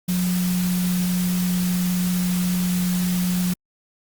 sine tone in noise, 180 Hz, F#3, 47 cents flat, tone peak -19 dBFS, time 0.08-3.54 s, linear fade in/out 10 ms, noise white, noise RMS -31 dBFS, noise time 0.08-3.54 s, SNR +9 dB, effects Opus 48 kbps

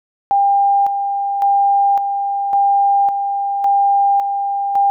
sine tone with tremolo, 799 Hz, G5, 33 cents sharp, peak -10 dBFS, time 0.31-4.9 s, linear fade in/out 0 ms, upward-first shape square, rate 0.9 Hz, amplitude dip 50%, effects none

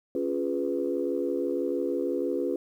sine chord, C# dominant seventh, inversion none, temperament equal with one note detuned, 277.2 / 349.2 / 415.3 / 497 Hz, C#4 / E#4 / G#4 / B4, 0 / 0 / 0 / +11 cents, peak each -31 / -30 / -32 / -31 dBFS, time 0.15-2.56 s, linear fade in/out 2 ms, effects tanh soft clip ceiling -15 dBFS + 10-bit

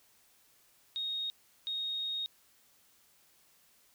sine tone bursts at uneven times, 3732 Hz, A#7, 1 cent sharp, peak -33 dBFS, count 2, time 0.96-1.3 / 1.67-2.26 s, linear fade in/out 0 ms, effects white hiss -66 dBFS RMS until 3.94 s

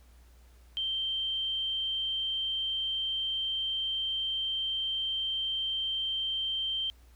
sine tone, 3136 Hz, G7, in tune, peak -29 dBFS, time 0.77-6.9 s, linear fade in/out 0 ms, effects added 60 Hz sine -54 dBFS peak until 7.15 s + pink hiss -65 dBFS RMS until 7.15 s

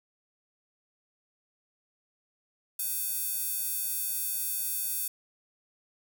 square tone with high-pass filter, 508 Hz, B4, 49 cents sharp, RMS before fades -32 dBFS, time 2.79-5.08 s, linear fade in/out 5 ms, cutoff 11000 Hz, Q 1.2, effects none

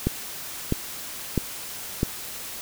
click train, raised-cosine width 3 ms, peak -8 dBFS, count 4, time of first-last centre 0.07-2.031 s, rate 1.53 Hz, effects white hiss -36 dBFS RMS until 2.61 s

